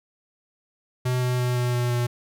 square tone with pitch steps, 125.9 / 124.96 / 124.02 / 123.1 / 122.17 / 121.26 Hz, B2 / B2 / B2 / B2 / B2 / B2, +34 / +21 / +8 / -5 / -18 / -31 cents, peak -22 dBFS, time 1.05-2.07 s, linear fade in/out 10 ms, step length 170 ms, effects none

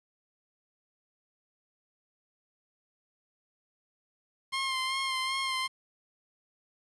15% pulse tone with vibrato, 1058 Hz, C6, 19 cents sharp, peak -23 dBFS, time 4.52-5.68 s, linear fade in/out 20 ms, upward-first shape sine, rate 2.6 Hz, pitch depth 30 cents each way, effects resampled to 22050 Hz + 9-bit

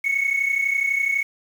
sine tone pair together, 2185 / 2217 Hz, C#7 / C#7, -26 / 0 cents, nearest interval unison, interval 26 cents, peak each -22 / -19 dBFS, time 0.04-1.23 s, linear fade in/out 10 ms, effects tanh soft clip ceiling -15 dBFS + 7-bit

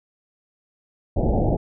pink low-pass noise, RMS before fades -20 dBFS, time 1.16-1.57 s, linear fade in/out 10 ms, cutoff 810 Hz, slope 96 dB/octave, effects none

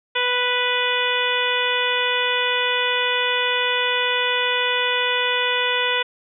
harmonic tone, 493.9 Hz, B4, in tune, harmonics 1 / 2 / 3 / 4 / 5 / 6 / 7, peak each -26 / -26 / -26 / -26 / -26 / -26 / -26 dBFS, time 0.15-6.03 s, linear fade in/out 10 ms, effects none

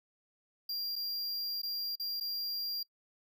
square tone with dropouts, 4768 Hz, D8, 25 cents sharp, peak -35 dBFS, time 0.69-2.83 s, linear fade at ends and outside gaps 5 ms, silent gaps 0.957-0.961 / 1.618-1.631 / 1.956-1.997 / 2.201-2.208 s, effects noise-tail reverb RT60 0.1 s tail -24 dB re dry

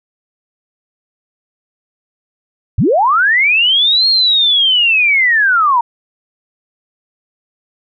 sine linear two-way sweep, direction up then down, 65.1 to 4300 to 909 Hz, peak -8 dBFS, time 2.78-5.81 s, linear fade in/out 5 ms, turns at 4.08 s, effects none

